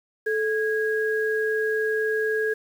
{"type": "tone pair together", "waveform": "sine", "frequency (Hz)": [436, 1646], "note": ["A4", "G#6"], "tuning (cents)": [-16, -16], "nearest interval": "octave + major seventh", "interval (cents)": 2300, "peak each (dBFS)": [-23, -26], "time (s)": [0.26, 2.54], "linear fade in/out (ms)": 10, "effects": ["8-bit"]}